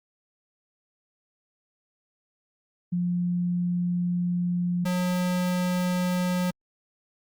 sine / square tone pair in turn, 176.4 / 180.31 Hz, F3 / F#3, +18 / -44 cents, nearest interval unison, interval 38 cents, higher second, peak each -23 / -24 dBFS, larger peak first, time 2.92-4.85 / 4.85-6.51 s, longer first, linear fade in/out 10 ms, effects Opus 48 kbps

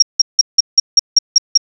sine tone bursts, 5588 Hz, F8, in tune, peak -3 dBFS, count 9, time 0-1.576 s, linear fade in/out 5 ms, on 24 ms, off 170 ms, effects none

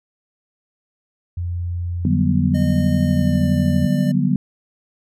sine tone, 87.31 Hz, F2, in tune, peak -21 dBFS, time 1.37-3.86 s, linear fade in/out 5 ms
sine chord, G major seventh, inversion second, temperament just, 147 / 183.75 / 196 / 245 Hz, D3 / F#3 / G3 / B3, +2 / -12 / 0 / -14 cents, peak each -20 / -20 / -22 / -20 dBFS, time 2.05-4.36 s, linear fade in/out 2 ms
square tone with pitch glide, 610 to 595.7 Hz, D#5 to D5, -34 to +24 cents, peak -30 dBFS, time 2.54-4.12 s, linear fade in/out 10 ms, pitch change -42 cents, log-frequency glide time 3.06-3.44 s
effects none

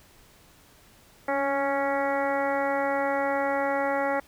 harmonic tone with a mistuned harmonic, 277.2 Hz, C#4, in tune, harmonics 1 / 2 / 3 / 4 / 5 / 6 / 7 / 8, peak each -33 / -27 / -29 / -36 / -34 / -39 / -34 / -41 dBFS, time 1.28-4.2 s, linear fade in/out 5 ms, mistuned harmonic 1, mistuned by +27 cents, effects pink hiss -56 dBFS RMS until 4.27 s

